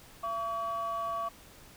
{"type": "tone pair together", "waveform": "sine", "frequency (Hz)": [675.5, 1135], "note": ["E5", "C#6"], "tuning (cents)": [42, 41], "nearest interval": "major sixth", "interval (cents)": 899, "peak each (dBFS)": [-35, -31], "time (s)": [0.23, 1.29], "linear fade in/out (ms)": 10, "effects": ["tanh soft clip ceiling -27 dBFS", "pink hiss -54 dBFS RMS until 1.76 s"]}